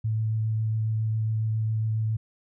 sine tone with vibrato, 110 Hz, A2, in tune, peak -23 dBFS, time 0.04-2.17 s, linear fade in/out 10 ms, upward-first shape triangle, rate 7.3 Hz, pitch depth 13 cents each way, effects none

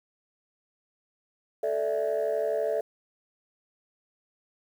sine chord, A suspended fourth, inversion none, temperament equal, 440 / 587.3 / 659.3 Hz, A4 / D5 / E5, 0 / 0 / 0 cents, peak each -28 dBFS, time 1.63-2.81 s, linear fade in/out 5 ms, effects tanh soft clip ceiling -20 dBFS + 9-bit

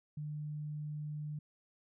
sine tone, 150 Hz, D3, 37 cents sharp, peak -38 dBFS, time 0.17-1.39 s, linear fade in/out 5 ms, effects none

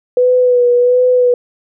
sine tone with vibrato, 493.9 Hz, B4, in tune, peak -7 dBFS, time 0.17-1.34 s, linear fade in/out 2 ms, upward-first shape sine, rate 1.4 Hz, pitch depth 30 cents each way, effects none

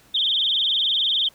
sine tone with vibrato, 3404 Hz, G#7, 42 cents sharp, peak -18 dBFS, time 0.14-1.29 s, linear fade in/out 10 ms, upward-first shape sine, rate 20 Hz, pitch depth 180 cents each way, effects pink hiss -54 dBFS RMS until 1.34 s + high-pass 60 Hz 12 dB/octave

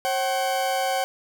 40% pulse tone pair together, 538.4 / 760 Hz, C5 / F#5, +49 / +46 cents, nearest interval tritone, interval 597 cents, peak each -26 / -23 dBFS, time 0.05-1.04 s, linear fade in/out 0 ms, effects 10-bit

